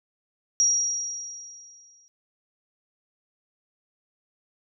sine tone with exponential decay, 5690 Hz, F8, 31 cents sharp, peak -16 dBFS, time 0.6-2.08 s, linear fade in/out 0 ms, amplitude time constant 320 ms, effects none

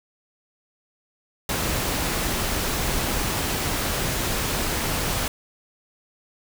pink noise, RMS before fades -25 dBFS, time 1.49-5.28 s, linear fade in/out 2 ms, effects none

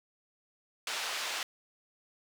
white band-pass noise, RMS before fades -36 dBFS, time 0.87-1.43 s, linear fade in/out 2 ms, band 640 to 4500 Hz, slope 12 dB/octave, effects none

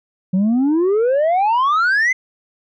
sine exponential sweep, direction up, 180 to 2093 Hz, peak -10 dBFS, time 0.33-2.13 s, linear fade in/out 10 ms, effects tanh soft clip ceiling -12 dBFS

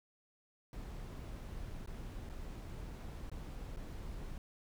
brown noise with dropouts, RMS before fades -45 dBFS, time 0.73-4.38 s, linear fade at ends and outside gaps 1 ms, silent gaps 1.861-1.874 / 2.291-2.297 / 3.298-3.316 / 3.763-3.77 s, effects none

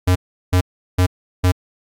square tone bursts, 90.8 Hz, F#2, 32 cents flat, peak -12 dBFS, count 4, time 0.07-1.52 s, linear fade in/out 10 ms, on 85 ms, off 370 ms, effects AAC 64 kbps

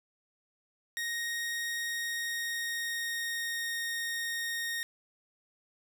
sawtooth tone with pitch glide, 1868 to 1856.2 Hz, A#6 to A#6, +3 to -8 cents, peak -29 dBFS, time 0.97-4.83 s, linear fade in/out 0 ms, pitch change -11 cents, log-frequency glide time 1.8-3.75 s, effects none

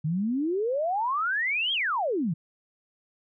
sine exponential two-way sweep, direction up then down, 146.83 to 3322 to 146.83 Hz, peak -24 dBFS, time 0.04-2.34 s, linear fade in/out 10 ms, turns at 1.73 s, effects none

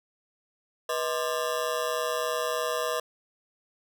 25% pulse ring-modulated tone, 560 Hz, C#5, 18 cents sharp, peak -20 dBFS, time 0.89-3 s, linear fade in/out 5 ms, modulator 71.6 Hz, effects none

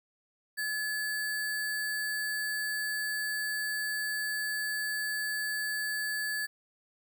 sine tone with sample-and-hold, 1710 Hz, A6, 50 cents flat, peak -30 dBFS, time 0.57-6.47 s, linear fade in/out 20 ms, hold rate 6300 Hz, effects none

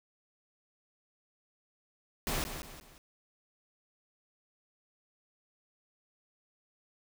pink noise with echo, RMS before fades -33 dBFS, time 2.27-2.44 s, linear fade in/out 0 ms, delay 180 ms, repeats 3, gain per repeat -8 dB, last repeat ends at 2.98 s, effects none

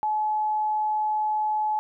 sine tone, 855 Hz, A5, 50 cents flat, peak -22 dBFS, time 0.03-1.79 s, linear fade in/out 0 ms, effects none

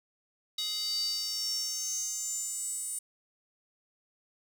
square tone with high-pass filter sweep, 420 Hz, G#4, 19 cents sharp, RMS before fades -34 dBFS, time 0.58-2.99 s, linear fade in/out 5 ms, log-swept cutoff 4000 to 8800 Hz, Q 9.5, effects none

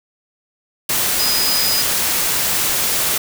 sine tone in noise, 4978 Hz, D#8, in tune, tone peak -18 dBFS, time 1.19-1.82 s, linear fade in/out 5 ms, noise white, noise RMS -18 dBFS, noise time 0.89-3.18 s, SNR -3 dB, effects none

